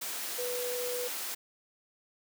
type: tone in noise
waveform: sine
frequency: 492.6 Hz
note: B4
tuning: 5 cents flat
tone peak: -33 dBFS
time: 0.38-1.08 s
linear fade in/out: 10 ms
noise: white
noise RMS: -37 dBFS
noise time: 0.01-1.35 s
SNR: +1 dB
effects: high-pass 300 Hz 12 dB/octave